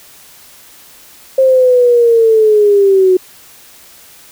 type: linear sweep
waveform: sine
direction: down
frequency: 532 to 365.7 Hz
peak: -5 dBFS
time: 1.38-3.17 s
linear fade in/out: 5 ms
effects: white hiss -40 dBFS RMS until 4.31 s